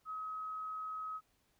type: tone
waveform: sine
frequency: 1273 Hz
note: D#6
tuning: 39 cents sharp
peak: -39 dBFS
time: 0.05-1.21 s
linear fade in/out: 50 ms
effects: pink hiss -75 dBFS RMS until 1.59 s